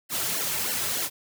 white noise with flanger, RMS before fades -28 dBFS, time 0.09-1.1 s, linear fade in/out 50 ms, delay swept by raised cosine 0.81 to 4.21 ms, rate 3.3 Hz, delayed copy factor -1, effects none

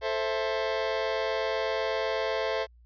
sawtooth chord, A minor, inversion none, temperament just, 440 / 528 / 660 Hz, A4 / C5 / E5, 0 / +16 / +2 cents, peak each -27 dBFS, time 0.01-2.67 s, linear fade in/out 50 ms, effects added 59 Hz sine -53 dBFS peak until 2.85 s + resampled to 11025 Hz

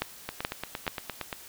two click trains, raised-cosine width 0.3 ms, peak -16 / -11 dBFS, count 10 / 3, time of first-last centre 0.29-1.328 / 0.02-0.878 s, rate 8.67 / 2.33 Hz, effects white hiss -48 dBFS RMS until 1.48 s

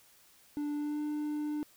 triangle tone with pitch glide, 293.7 to 298.8 Hz, D4 to D4, 0 to +30 cents, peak -30 dBFS, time 0.57-1.63 s, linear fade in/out 0 ms, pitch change +30 cents, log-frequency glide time 0.75-1.01 s, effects white hiss -62 dBFS RMS until 1.76 s

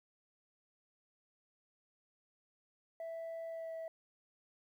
sine tone with pitch glide, 659 to 652.2 Hz, E5 to E5, -1 to -19 cents, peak -38 dBFS, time 3-3.88 s, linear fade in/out 2 ms, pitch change -18 cents, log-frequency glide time 3.48-3.73 s, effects tanh soft clip ceiling -40 dBFS + 12-bit

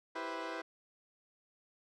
15% pulse chord, C major seventh, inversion first, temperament equal, 329.6 / 392 / 493.9 / 523.3 Hz, E4 / G4 / B4 / C5, 0 / 0 / 0 / 0 cents, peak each -36 / -40 / -37 / -40 dBFS, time 0.15-0.62 s, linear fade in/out 10 ms, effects low-pass 4000 Hz 12 dB/octave

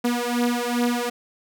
sawtooth beating tone pair, 240 / 242.5 Hz, B3 / B3, -49 / -31 cents, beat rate 2.5 Hz, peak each -20 dBFS, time 0.04-1.1 s, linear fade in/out 10 ms, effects none

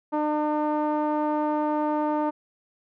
sawtooth tone with low-pass filter, 301.7 Hz, D4, 47 cents sharp, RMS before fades -25 dBFS, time 0.12-2.31 s, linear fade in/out 20 ms, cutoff 940 Hz, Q 2.7, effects none

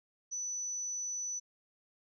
sine tone, 5970 Hz, F#8, 15 cents sharp, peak -35 dBFS, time 0.31-1.4 s, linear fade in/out 20 ms, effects none

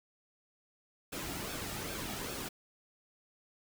pink noise with flanger, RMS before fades -40 dBFS, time 1.12-2.49 s, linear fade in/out 10 ms, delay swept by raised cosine 1 to 1.97 ms, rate 2.5 Hz, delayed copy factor -0.5, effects none

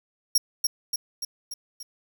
sawtooth tone with echo, 5588 Hz, F8, in tune, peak -14 dBFS, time 0.35-0.38 s, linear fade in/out 5 ms, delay 290 ms, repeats 5, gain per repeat -4 dB, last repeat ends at 1.83 s, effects 9-bit

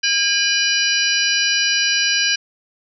harmonic tone with a mistuned harmonic, 810 Hz, G#5, 43 cents flat, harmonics 2 / 3 / 4 / 5 / 6 / 7, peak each -21 / -23 / -22 / -25 / -21 / -23 dBFS, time 0.03-2.36 s, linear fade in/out 10 ms, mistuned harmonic 4, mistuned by -150 cents, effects none

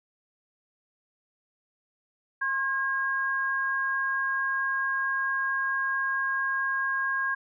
sine tone pair together, 1068.5 / 1627 Hz, C6 / G#6, +36 / -36 cents, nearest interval perfect fifth, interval 728 cents, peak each -31 / -26 dBFS, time 2.41-7.35 s, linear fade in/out 10 ms, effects none

